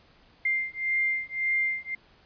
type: beating tone pair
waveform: sine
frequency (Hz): 2100 / 2101.8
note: C7 / C7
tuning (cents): +6 / +7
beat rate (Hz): 1.8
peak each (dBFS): -28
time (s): 0.45-1.95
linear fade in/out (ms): 5
effects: pink hiss -59 dBFS RMS until 2.25 s + resampled to 11025 Hz